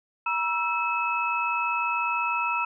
sine tone cluster, 954 / 1328 / 2591 Hz, A#5 / E6 / E7, +40 / +12 / -30 cents, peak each -28 dBFS, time 0.26-2.65 s, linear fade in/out 5 ms, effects none

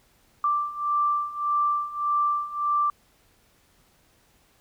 sine beating tone pair, 1174.7 / 1176.4 Hz, D6 / D6, 0 / +3 cents, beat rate 1.7 Hz, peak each -27 / -24 dBFS, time 0.44-2.9 s, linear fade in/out 2 ms, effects pink hiss -62 dBFS RMS until 4.6 s

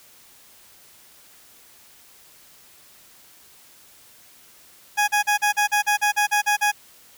20% pulse tone bursts, 830.6 Hz, G#5, in tune, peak -12 dBFS, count 12, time 4.97-6.719 s, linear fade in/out 20 ms, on 110 ms, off 39 ms, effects white hiss -51 dBFS RMS until 7.17 s

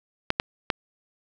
clicks, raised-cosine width 0.3 ms, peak -5 dBFS, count 3, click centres 0.304 / 0.399 / 0.702 s, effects none

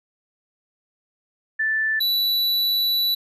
sine / square tone pair in turn, 1760 / 3951 Hz, A6 / B7, 0 / 0 cents, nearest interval octave + major second, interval 1400 cents, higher second, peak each -19 dBFS, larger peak neither, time 1.59-2 / 2-3.15 s, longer second, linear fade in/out 10 ms, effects resampled to 32000 Hz

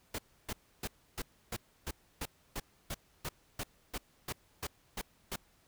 pink noise bursts, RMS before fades -38 dBFS, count 16, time 0.14-5.36 s, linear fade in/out 5 ms, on 45 ms, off 300 ms, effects pink hiss -68 dBFS RMS until 5.67 s

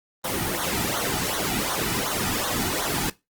pink noise with flanger, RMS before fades -26 dBFS, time 0.24-3.1 s, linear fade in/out 5 ms, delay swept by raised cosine 0.39 to 1.89 ms, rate 2.7 Hz, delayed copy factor -0.85, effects noise-tail reverb RT60 0.2 s tail -18 dB re dry + Opus 24 kbps

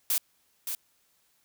blue noise with echo, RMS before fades -26 dBFS, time 0.1-0.18 s, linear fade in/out 2 ms, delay 570 ms, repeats 1, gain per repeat -7 dB, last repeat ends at 0.75 s, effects white hiss -69 dBFS RMS until 1.44 s

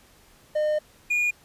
triangle tone pair in turn, 608 / 2437 Hz, D#5 / D#7, -40 / -37 cents, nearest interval 2 octaves, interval 2403 cents, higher second, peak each -19 dBFS, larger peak neither, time 0.55-0.79 / 1.1-1.31 s, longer first, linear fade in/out 10 ms, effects pink hiss -56 dBFS RMS until 1.44 s + resampled to 32000 Hz

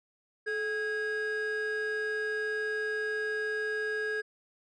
triangle tone pair together, 430.4 / 1643 Hz, A4 / G#6, -38 / -19 cents, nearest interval octave + major seventh, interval 2319 cents, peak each -30 / -29 dBFS, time 0.46-4.22 s, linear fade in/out 20 ms, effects tanh soft clip ceiling -25 dBFS + resampled to 22050 Hz

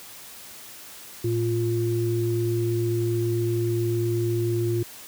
sine tone pair together, 113.41 / 349.2 Hz, A#2 / F4, -47 / 0 cents, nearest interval octave + perfect fifth, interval 1947 cents, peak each -24 dBFS, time 1.24-4.83 s, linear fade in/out 5 ms, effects white hiss -43 dBFS RMS until 5.07 s + high-pass 60 Hz 12 dB/octave

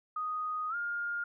sine tone with pitch glide, 1244.5 to 1413.1 Hz, D#6 to F6, 0 to +20 cents, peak -32 dBFS, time 0.16-1.24 s, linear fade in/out 5 ms, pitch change +220 cents, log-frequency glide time 0.69-0.75 s, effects none

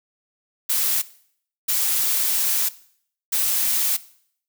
blue noise bursts at uneven times, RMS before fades -21 dBFS, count 3, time 0.69-1.02 / 1.68-2.69 / 3.32-3.97 s, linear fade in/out 10 ms, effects noise-tail reverb RT60 0.6 s tail -18 dB re dry

